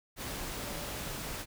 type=tone in noise; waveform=sine; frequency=579 Hz; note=D5; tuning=25 cents flat; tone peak=-47 dBFS; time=0.56-0.88 s; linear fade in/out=50 ms; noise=pink; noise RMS=-39 dBFS; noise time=0.16-1.46 s; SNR=-11 dB; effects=none